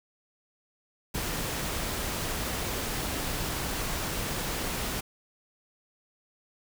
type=noise; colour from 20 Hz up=pink; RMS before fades=-32 dBFS; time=1.14-5.01 s; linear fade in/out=10 ms; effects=none